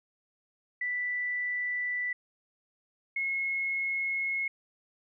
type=tone pair in turn; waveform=sine; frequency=1975.5 / 2171 Hz; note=B6 / C#7; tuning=0 / -37 cents; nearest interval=major second; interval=163 cents; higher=second; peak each=-29 / -28 dBFS; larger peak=second; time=0.81-2.13 / 3.16-4.48 s; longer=neither; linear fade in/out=5 ms; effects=none